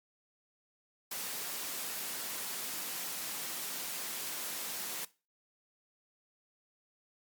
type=high-pass noise; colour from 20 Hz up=white; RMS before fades=-39 dBFS; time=1.11-5.05 s; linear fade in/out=5 ms; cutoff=150 Hz; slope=24 dB/octave; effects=noise-tail reverb RT60 0.3 s tail -19 dB re dry + Opus 48 kbps